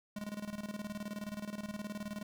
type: tone with tremolo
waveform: square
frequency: 207.7 Hz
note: G#3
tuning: in tune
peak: -38 dBFS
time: 0.16-2.23 s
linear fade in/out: 5 ms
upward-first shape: square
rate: 19 Hz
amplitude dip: 75%
effects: none